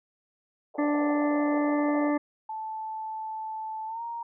white band-pass noise, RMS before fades -40 dBFS, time 0.74-2.11 s, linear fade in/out 10 ms, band 450 to 810 Hz, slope 48 dB/octave
harmonic tone, 293.7 Hz, D4, in tune, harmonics 1 / 2 / 3 / 4 / 6 / 7, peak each -24 / -30 / -34 / -36 / -40 / -41 dBFS, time 0.78-2.18 s, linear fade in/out 10 ms
sine tone with pitch glide, 876 to 933.5 Hz, A5 to A#5, -8 to +2 cents, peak -32 dBFS, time 2.49-4.23 s, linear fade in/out 5 ms, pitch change +110 cents, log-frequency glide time 3.87-4.02 s
effects none

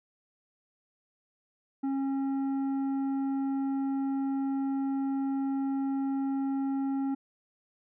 triangle tone with tanh clipping, 272.1 Hz, C#4, 32 cents flat, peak -29 dBFS, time 1.83-7.15 s, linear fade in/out 10 ms, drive 12 dB, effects none

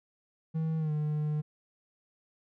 triangle tone with pitch glide, 160 to 151.11 Hz, D#3 to D3, +49 to +50 cents, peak -26 dBFS, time 0.54-1.42 s, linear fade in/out 20 ms, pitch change -99 cents, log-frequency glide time 0.78-0.92 s, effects none

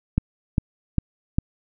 click train, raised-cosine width 5 ms, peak -6 dBFS, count 4, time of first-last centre 0.18-1.385 s, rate 2.49 Hz, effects none

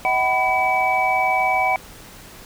sine tone cluster, 636 / 755 / 994 / 2288 Hz, D#5 / F#5 / B5 / D7, +38 / +35 / +11 / -46 cents, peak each -27 / -19 / -24 / -21 dBFS, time 0.05-1.76 s, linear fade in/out 0 ms, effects pink hiss -42 dBFS RMS until 2.45 s

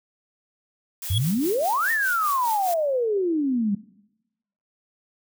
square tone with exponential growth, 3341 Hz, G#7, 10 cents sharp, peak -21 dBFS, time 1.02-1.18 s, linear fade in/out 2 ms, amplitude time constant 33 ms
blue noise with tremolo, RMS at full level -32 dBFS, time 1.02-2.74 s, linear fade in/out 2 ms, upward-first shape sine, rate 4.9 Hz, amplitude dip 60%
sine exponential two-way sweep, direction up then down, 85.4 to 1864.7 to 193.9 Hz, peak -20 dBFS, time 1.1-3.75 s, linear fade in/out 5 ms, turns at 1.91 s
effects noise-tail reverb RT60 0.9 s tail -20 dB re dry

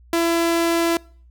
sawtooth tone, 335.8 Hz, E4, 32 cents sharp, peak -13 dBFS, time 0.13-0.97 s, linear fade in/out 2 ms, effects noise-tail reverb RT60 0.5 s tail -25 dB re dry + added 60 Hz sine -46 dBFS peak until 1.3 s

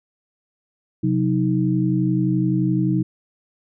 sine tone cluster, 130.6 / 182.2 / 314.3 Hz, C3 / F#3 / D#4, -3 / -26 / +18 cents, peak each -21 dBFS, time 1.03-3.03 s, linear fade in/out 10 ms, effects none

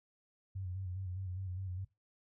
sine tone with vibrato, 93 Hz, F#2, 9 cents sharp, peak -38 dBFS, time 0.55-1.85 s, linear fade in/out 10 ms, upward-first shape square, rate 4.9 Hz, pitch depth 49 cents each way, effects noise-tail reverb RT60 0.2 s tail -17 dB re dry

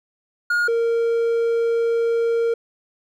triangle tone pair in turn, 1430 / 463.1 Hz, F6 / A#4, +41 / -11 cents, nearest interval octave + minor sixth, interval 1952 cents, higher first, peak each -15 dBFS, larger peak neither, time 0.5-0.68 / 0.68-2.54 s, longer second, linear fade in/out 5 ms, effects none

